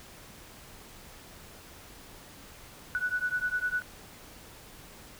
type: beating tone pair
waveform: sine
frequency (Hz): 1474 / 1483.9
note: F#6 / F#6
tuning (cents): -7 / +5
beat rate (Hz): 9.9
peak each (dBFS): -31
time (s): 2.95-3.82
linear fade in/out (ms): 0
effects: pink hiss -50 dBFS RMS until 5.19 s